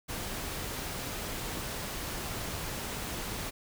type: noise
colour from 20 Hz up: pink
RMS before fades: -37 dBFS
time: 0.08-3.51 s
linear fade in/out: 20 ms
effects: none